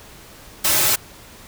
white noise with comb filter, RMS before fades -17 dBFS, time 0.64-0.96 s, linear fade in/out 10 ms, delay 4.2 ms, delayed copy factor -0.8, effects pink hiss -43 dBFS RMS until 1.47 s

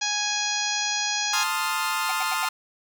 harmonic tone, 830.6 Hz, G#5, in tune, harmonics 1 / 2 / 3 / 4 / 5 / 6 / 7 / 8, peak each -32 / -32 / -32 / -32 / -32 / -32 / -32 / -32 dBFS, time 0.01-1.44 s, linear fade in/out 10 ms
sawtooth chord, F dominant seventh, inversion first, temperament equal, 880 / 1046.5 / 1244.5 / 1396.9 Hz, A5 / C6 / Eb6 / F6, 0 / 0 / 0 / 0 cents, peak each -26 dBFS, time 1.33-2.49 s, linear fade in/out 5 ms
square tone bursts, 765 Hz, G5, 42 cents flat, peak -30 dBFS, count 4, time 2.09-2.451 s, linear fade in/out 2 ms, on 25 ms, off 87 ms
effects none

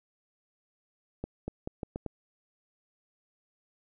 accelerating click train, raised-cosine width 2 ms, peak -21 dBFS, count 6, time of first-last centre 1.24-2.063 s, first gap 240 ms, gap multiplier 0.81, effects none

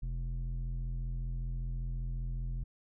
square tone with low-pass filter, 42.6 Hz, F1, 42 cents flat, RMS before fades -36 dBFS, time 0.02-2.64 s, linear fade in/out 10 ms, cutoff 130 Hz, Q 1.5, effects none

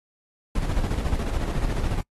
brown noise with tremolo, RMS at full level -23 dBFS, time 0.55-2.01 s, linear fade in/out 5 ms, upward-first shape square, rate 14 Hz, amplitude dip 45%, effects noise-tail reverb RT60 0.1 s tail -25 dB re dry + AAC 32 kbps

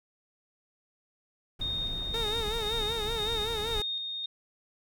brown noise, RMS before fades -38 dBFS, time 1.59-3.81 s, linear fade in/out 10 ms
sine tone with tremolo, 3694 Hz, A#7, 16 cents flat, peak -30 dBFS, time 1.61-4.26 s, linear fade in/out 5 ms, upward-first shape square, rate 1.9 Hz, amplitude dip 30%
sawtooth tone with vibrato, 440 Hz, A4, in tune, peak -29 dBFS, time 2.14-3.82 s, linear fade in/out 2 ms, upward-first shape sine, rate 5.3 Hz, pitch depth 100 cents each way
effects none

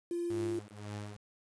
sine tone, 344.8 Hz, F4, 22 cents flat, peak -32 dBFS, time 0.11-0.59 s, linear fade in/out 2 ms
sawtooth tone with tremolo, 103.83 Hz, G#2, in tune, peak -34 dBFS, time 0.3-1.17 s, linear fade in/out 5 ms, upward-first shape triangle, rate 1.9 Hz, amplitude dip 90%
effects resampled to 22050 Hz + 9-bit

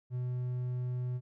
triangle tone, 124.7 Hz, B2, 17 cents sharp, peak -30 dBFS, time 0.1-1.21 s, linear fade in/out 50 ms, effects none

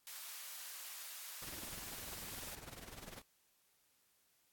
white high-pass noise, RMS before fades -49 dBFS, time 0.07-2.55 s, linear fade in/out 0 ms, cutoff 910 Hz, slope 12 dB/octave
pink noise with tremolo, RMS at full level -49 dBFS, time 1.42-3.22 s, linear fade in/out 5 ms, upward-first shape triangle, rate 20 Hz, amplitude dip 80%
effects white hiss -75 dBFS RMS until 4.52 s + AAC 64 kbps

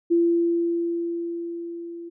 sine tone with level ramp, 340 Hz, F4, 46 cents flat, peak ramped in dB -15 to -34 dBFS, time 0.1-2.1 s, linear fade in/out 20 ms, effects none

